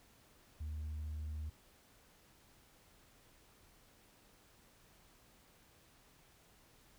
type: tone with tanh clipping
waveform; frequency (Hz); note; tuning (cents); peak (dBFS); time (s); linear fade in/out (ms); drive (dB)
sine; 76.5; D#2; -29; -40; 0.6-1.5; 10; 1
effects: pink hiss -66 dBFS RMS until 6.98 s